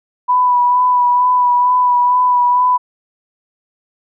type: tone with vibrato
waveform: sine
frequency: 987.8 Hz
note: B5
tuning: in tune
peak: -9 dBFS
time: 0.28-2.78 s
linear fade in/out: 20 ms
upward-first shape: sine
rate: 2.2 Hz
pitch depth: 21 cents each way
effects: none